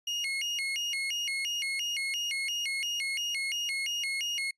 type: tone with vibrato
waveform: 35% pulse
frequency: 2489 Hz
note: D#7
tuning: in tune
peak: -28 dBFS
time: 0.07-4.51 s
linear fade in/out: 5 ms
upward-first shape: square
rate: 2.9 Hz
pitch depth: 240 cents each way
effects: noise-tail reverb RT60 0.1 s tail -24 dB re dry + resampled to 24000 Hz